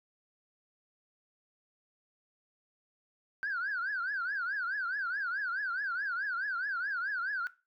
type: tone with vibrato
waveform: sine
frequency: 1527 Hz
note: G6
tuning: 46 cents flat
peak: -30 dBFS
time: 3.43-7.47 s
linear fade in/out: 0 ms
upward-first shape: triangle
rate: 4.7 Hz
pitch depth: 220 cents each way
effects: noise-tail reverb RT60 0.3 s tail -19 dB re dry + tanh soft clip ceiling -28 dBFS